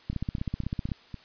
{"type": "two click trains", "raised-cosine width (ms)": 5, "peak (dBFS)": [-24, -17], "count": [5, 14], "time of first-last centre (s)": [[0.13, 1.143], [0.1, 0.918]], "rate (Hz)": [3.95, 15.9], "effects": ["white hiss -55 dBFS RMS until 1.24 s", "resampled to 11025 Hz"]}